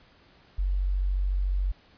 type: tone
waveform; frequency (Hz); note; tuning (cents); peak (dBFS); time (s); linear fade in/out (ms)
sine; 46.95; F#1; +26; -23; 0.58-1.72; 10
effects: pink hiss -58 dBFS RMS until 1.97 s + resampled to 11025 Hz